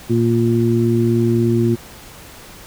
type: harmonic tone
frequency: 116.54 Hz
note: A#2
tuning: in tune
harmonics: 1 / 2 / 3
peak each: -17 / -17 / -17 dBFS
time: 0.09-1.76 s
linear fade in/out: 20 ms
effects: pink hiss -39 dBFS RMS until 2.66 s